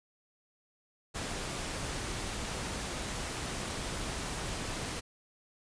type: noise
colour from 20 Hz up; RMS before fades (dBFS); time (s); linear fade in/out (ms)
pink; -37; 1.14-5.01; 20
effects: resampled to 22050 Hz